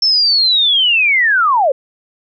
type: linear sweep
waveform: sine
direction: down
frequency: 5370 to 503 Hz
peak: -9 dBFS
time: 0.02-1.72 s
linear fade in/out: 5 ms
effects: none